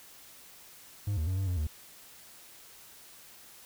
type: tone with pitch steps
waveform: triangle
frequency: 102.1 / 78.3 / 93.1 / 96.5 / 89.4 / 76.5 Hz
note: G#2 / D#2 / F#2 / G2 / F2 / D#2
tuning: -29 / +11 / +11 / -27 / +41 / -29 cents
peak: -26 dBFS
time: 1.07-1.67 s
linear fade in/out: 5 ms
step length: 100 ms
effects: white hiss -53 dBFS RMS until 3.65 s